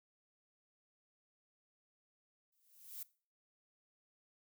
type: noise with exponential growth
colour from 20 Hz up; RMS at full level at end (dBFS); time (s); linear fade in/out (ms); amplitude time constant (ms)
violet; -43; 2.52-3.03; 5; 110
effects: noise-tail reverb RT60 0.4 s tail -20 dB re dry